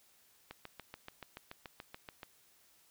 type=click train; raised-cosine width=0.3 ms; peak=-29 dBFS; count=13; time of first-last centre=0.51-2.232 s; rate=6.97 Hz; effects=white hiss -67 dBFS RMS until 2.9 s